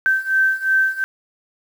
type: beating tone pair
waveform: sine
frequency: 1550 / 1552.8 Hz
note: G6 / G6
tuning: -20 / -17 cents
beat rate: 2.8 Hz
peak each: -19 / -17 dBFS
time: 0.06-1.04 s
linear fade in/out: 0 ms
effects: 7-bit